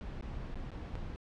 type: noise with dropouts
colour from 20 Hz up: brown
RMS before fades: -41 dBFS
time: 0.01-1.16 s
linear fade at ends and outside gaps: 0 ms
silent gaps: 0.211-0.224 / 0.544-0.556 / 0.705-0.717 / 0.949-0.954 s
effects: low-pass 4000 Hz 12 dB/octave